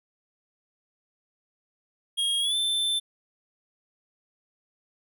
square tone with pitch glide, 3266 to 3541 Hz, G#7 to A7, -30 to +10 cents, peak -24 dBFS, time 2.17-3 s, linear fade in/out 20 ms, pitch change +140 cents, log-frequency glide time 2.4-2.56 s, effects none

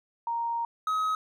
sine / triangle tone pair in turn, 932 / 1271.1 Hz, A#5 / D#6, -1 / +37 cents, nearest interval perfect fourth, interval 538 cents, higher second, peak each -27 / -23 dBFS, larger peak second, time 0.27-0.65 / 0.87-1.15 s, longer first, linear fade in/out 2 ms, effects none

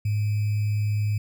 sine tone with sample-and-hold, 104.9 Hz, G#2, 18 cents sharp, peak -21 dBFS, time 0.05-1.18 s, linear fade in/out 5 ms, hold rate 2450 Hz, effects none

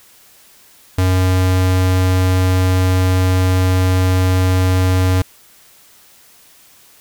square tone, 92.5 Hz, F#2, in tune, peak -12 dBFS, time 0.98-5.22 s, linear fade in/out 5 ms, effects white hiss -47 dBFS RMS until 7 s

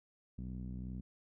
sawtooth tone with low-pass filter, 62.5 Hz, B1, 21 cents sharp, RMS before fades -43 dBFS, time 0.38-1.01 s, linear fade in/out 5 ms, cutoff 210 Hz, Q 3.1, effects none

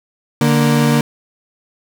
35% pulse tone pair together, 146.8 / 233 Hz, D3 / A#3, 0 / -1 cents, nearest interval minor sixth, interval 799 cents, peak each -12 dBFS, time 0.41-1.01 s, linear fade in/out 2 ms, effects none

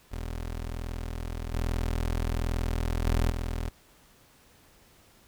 25% pulse tone with level steps, 41.2 Hz, E1, in tune, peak -29 / -23 / -19 / -26 dBFS, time 0.11-3.7 s, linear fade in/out 20 ms, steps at 1.54 / 3.05 / 3.3 s, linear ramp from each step 5 ms, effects pink hiss -59 dBFS RMS until 5.27 s

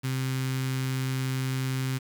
sawtooth tone with notch filter, 131.1 Hz, C3, 4 cents sharp, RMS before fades -29 dBFS, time 0.03-1.99 s, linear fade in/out 20 ms, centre 620 Hz, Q 0.5, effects 8-bit

